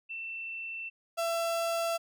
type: tone pair in turn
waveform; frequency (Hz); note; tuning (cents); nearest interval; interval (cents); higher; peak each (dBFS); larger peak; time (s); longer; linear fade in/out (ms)
sine / 35% pulse; 2682 / 670.5; E7 / E5; +29 / +29; 2 octaves; 2400; first; -36 / -27; second; 0.09-0.9 / 1.17-1.98; neither; 20
effects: none